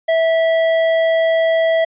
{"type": "tone with hard clipping", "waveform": "sine", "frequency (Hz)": 654, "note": "E5", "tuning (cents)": -14, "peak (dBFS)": -14, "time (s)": [0.08, 1.85], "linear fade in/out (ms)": 10, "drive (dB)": 10, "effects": ["resampled to 8000 Hz"]}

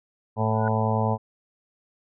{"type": "harmonic tone", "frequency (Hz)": 110, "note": "A2", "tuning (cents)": 0, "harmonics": [1, 2, 4, 5, 6, 7, 8, 9], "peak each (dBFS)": [-24, -28, -31, -31, -32, -31, -30, -32], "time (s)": [0.36, 1.18], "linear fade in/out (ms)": 50}
{"type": "tone with exponential growth", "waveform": "sine", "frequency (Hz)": 1463, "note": "F#6", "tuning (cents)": -20, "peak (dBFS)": -27, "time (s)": [0.52, 0.68], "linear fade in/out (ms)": 1, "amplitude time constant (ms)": 34}
{"effects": []}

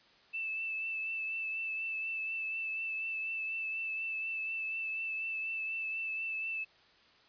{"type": "tone with vibrato", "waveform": "sine", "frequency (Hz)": 2641, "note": "E7", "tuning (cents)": 3, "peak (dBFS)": -34, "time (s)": [0.33, 6.65], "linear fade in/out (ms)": 20, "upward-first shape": "triangle", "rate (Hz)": 4.1, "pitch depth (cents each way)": 25, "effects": ["white hiss -63 dBFS RMS until 7.28 s", "resampled to 11025 Hz"]}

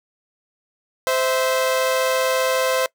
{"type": "tone pair together", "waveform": "sawtooth", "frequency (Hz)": [519, 653.9], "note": ["C5", "E5"], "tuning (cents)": [-14, -14], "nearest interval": "major third", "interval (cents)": 400, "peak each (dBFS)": [-15, -20], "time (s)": [1.07, 2.86], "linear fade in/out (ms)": 0, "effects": ["noise-tail reverb RT60 0.1 s tail -22 dB re dry"]}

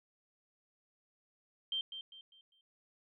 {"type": "tone with echo", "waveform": "sine", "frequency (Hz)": 3151, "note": "G7", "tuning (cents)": 8, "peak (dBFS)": -33, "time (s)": [1.72, 1.81], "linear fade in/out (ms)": 2, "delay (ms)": 200, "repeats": 4, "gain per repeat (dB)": -9, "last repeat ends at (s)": 2.61, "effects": []}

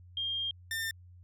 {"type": "tone pair in turn", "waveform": ["sine", "sawtooth"], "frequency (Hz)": [3211, 1802.1], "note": ["G7", "A6"], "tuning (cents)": [41, 41], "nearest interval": "minor seventh", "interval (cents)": 1000, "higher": "first", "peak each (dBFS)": [-31, -29], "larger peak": "second", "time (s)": [[0.17, 0.51], [0.71, 0.91]], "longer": "first", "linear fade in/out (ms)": 2, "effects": ["added 89 Hz sine -51 dBFS peak until 1.23 s"]}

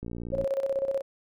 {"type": "click train", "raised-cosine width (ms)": 3, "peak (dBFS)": -24, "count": 25, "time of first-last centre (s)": [0.03, 0.44], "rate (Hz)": 58.6}
{"type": "tone with tremolo", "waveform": "sine", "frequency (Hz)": 545, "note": "C#5", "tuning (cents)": -29, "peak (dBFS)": -23, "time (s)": [0.32, 1.02], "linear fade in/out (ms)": 20, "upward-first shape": "square", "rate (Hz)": 16, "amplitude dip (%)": 65}
{"effects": []}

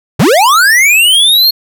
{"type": "linear sweep", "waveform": "square", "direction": "up", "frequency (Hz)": [98, 4339], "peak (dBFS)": -5, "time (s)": [0.19, 1.51], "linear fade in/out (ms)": 10, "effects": []}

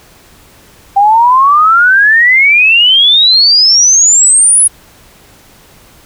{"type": "exponential sweep", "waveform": "sine", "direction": "up", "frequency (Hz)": [784, 10548], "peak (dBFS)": -3, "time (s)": [0.96, 4.68], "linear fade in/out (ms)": 10, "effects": ["pink hiss -41 dBFS RMS until 6.05 s"]}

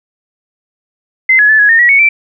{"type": "tone with pitch steps", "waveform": "sine", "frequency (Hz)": [2063, 1689, 1742, 1674, 1828, 1924, 2219, 2336], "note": ["C7", "G#6", "A6", "G#6", "A#6", "B6", "C#7", "D7"], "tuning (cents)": [-25, 29, -18, 13, -34, -46, 1, -10], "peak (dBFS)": -4, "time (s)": [1.29, 2.09], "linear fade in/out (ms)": 5, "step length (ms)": 100, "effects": []}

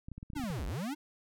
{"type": "clicks", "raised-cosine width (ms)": 5, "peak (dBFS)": -31, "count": 11, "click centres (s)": [0.085, 0.117, 0.18, 0.229, 0.302, 0.334, 0.365, 0.397, 0.438, 0.503, 0.593]}
{"type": "linear two-way sweep", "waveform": "square", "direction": "down then up", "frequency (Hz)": [312.5, 38.29, 312.5], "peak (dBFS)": -35, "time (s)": [0.35, 0.95], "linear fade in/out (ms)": 20, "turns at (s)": 0.66}
{"effects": []}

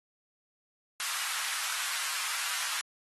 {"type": "high-pass noise", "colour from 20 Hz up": "pink", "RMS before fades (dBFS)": -34, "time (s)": [1, 2.81], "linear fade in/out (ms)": 0, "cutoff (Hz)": 1100, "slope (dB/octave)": 24, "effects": ["AAC 32 kbps"]}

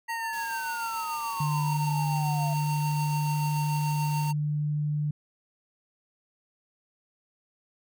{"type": "tone with tremolo", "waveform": "square", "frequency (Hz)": 915, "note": "A#5", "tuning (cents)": -32, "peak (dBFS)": -31, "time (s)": [0.08, 4.33], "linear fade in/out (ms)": 20, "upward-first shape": "sine", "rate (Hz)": 6.9, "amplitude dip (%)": 30}
{"type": "exponential sweep", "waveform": "sine", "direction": "down", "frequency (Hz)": [1915, 674], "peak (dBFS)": -34, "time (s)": [0.08, 2.54], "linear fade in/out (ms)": 10}
{"type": "noise", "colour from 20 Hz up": "white", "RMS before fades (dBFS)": -45, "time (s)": [0.33, 4.31], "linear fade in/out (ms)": 0}
{"type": "tone", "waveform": "sine", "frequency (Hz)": 149, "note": "D3", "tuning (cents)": 25, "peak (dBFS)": -25, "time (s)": [1.4, 5.11], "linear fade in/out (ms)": 5}
{"effects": []}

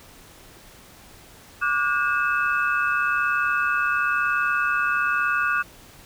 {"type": "tone cluster", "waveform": "sine", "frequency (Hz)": [1170, 1446, 1587, 2610], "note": ["D6", "F#6", "G6", "E7"], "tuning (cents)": [-7, -40, 21, -18], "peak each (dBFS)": [-25, -22, -29, -30], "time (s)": [1.61, 5.63], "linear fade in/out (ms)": 20, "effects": ["pink hiss -48 dBFS RMS until 6.05 s"]}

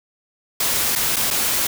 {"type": "noise with dropouts", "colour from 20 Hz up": "white", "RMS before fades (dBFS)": -20, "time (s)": [0.6, 1.67], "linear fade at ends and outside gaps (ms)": 5, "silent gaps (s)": [[0.954, 0.958], [1.161, 1.165], [1.305, 1.309]], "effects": []}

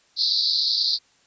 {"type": "band-pass noise", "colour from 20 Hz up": "white", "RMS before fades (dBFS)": -22, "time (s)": [0.16, 0.99], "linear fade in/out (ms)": 50, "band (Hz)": [3900, 4900], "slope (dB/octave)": 96, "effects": ["white hiss -60 dBFS RMS until 1.26 s", "resampled to 16000 Hz"]}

